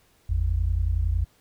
sine tone pair together, 52.59 / 83.5 Hz, G#1 / E2, +22 / +23 cents, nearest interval minor sixth, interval 801 cents, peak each -23 / -23 dBFS, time 0.29-1.25 s, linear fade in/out 10 ms, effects tanh soft clip ceiling -13 dBFS + pink hiss -62 dBFS RMS until 1.4 s

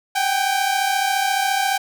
sawtooth tone pair together, 766 / 800.4 Hz, G5 / G5, -40 / +36 cents, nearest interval minor second, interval 76 cents, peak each -17 dBFS, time 0.15-1.78 s, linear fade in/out 10 ms, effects none

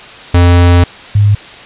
square / sine tone pair in turn, 87.7 / 102.95 Hz, F2 / G#2, +8 / -15 cents, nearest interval minor third, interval 277 cents, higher second, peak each -4 dBFS, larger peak neither, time 0.34-0.84 / 1.15-1.35 s, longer first, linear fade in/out 5 ms, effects white hiss -31 dBFS RMS until 1.65 s + resampled to 8000 Hz

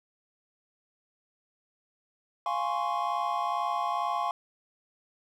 triangle chord, Db major seventh, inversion first, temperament equal, 698.5 / 830.6 / 1046.5 / 1108.7 Hz, F5 / Ab5 / C6 / Db6, 0 / 0 / 0 / 0 cents, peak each -31 dBFS, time 2.46-4.31 s, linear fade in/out 2 ms, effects none

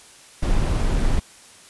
brown noise, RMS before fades -19 dBFS, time 0.42-1.2 s, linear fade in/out 10 ms, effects white hiss -47 dBFS RMS until 1.69 s + resampled to 24000 Hz

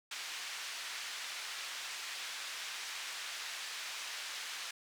pink band-pass noise, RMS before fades -43 dBFS, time 0.11-4.71 s, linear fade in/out 5 ms, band 1700 to 6300 Hz, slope 12 dB/octave, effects none

